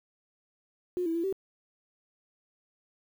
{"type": "tone with pitch steps", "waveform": "sine", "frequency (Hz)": [359, 328.9, 336.7, 385.7], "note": ["F4", "E4", "E4", "G4"], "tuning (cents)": [48, -4, 37, -28], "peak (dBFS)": -27, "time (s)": [0.97, 1.326], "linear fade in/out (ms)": 0, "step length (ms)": 89, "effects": ["9-bit"]}